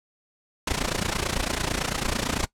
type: noise with amplitude modulation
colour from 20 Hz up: pink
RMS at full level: -23 dBFS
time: 0.67-2.46 s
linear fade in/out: 5 ms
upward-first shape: sine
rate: 29 Hz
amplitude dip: 85%
effects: noise-tail reverb RT60 0.1 s tail -20 dB re dry + low-pass 9000 Hz 12 dB/octave